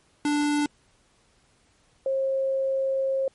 square / sine tone pair in turn, 293.7 / 536.2 Hz, D4 / C5, 0 / +42 cents, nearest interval minor seventh, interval 1042 cents, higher second, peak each -22 / -22 dBFS, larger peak neither, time 0.25-0.66 / 2.06-3.28 s, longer second, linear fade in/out 2 ms, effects pink hiss -63 dBFS RMS until 3.34 s + MP3 48 kbps

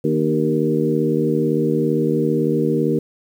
harmonic tone with a mistuned harmonic, 77.78 Hz, D#2, in tune, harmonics 2 / 3 / 4 / 5 / 6, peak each -22 / -22 / -22 / -22 / -22 dBFS, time 0.04-2.99 s, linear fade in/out 5 ms, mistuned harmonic 4, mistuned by -30 cents, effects 8-bit

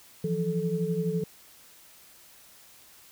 sine tone cluster, 164.4 / 176.3 / 435.5 Hz, E3 / F3 / A4, -4 / +17 / -18 cents, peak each -30 dBFS, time 0.24-1.24 s, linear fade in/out 5 ms, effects white hiss -54 dBFS RMS until 3.11 s

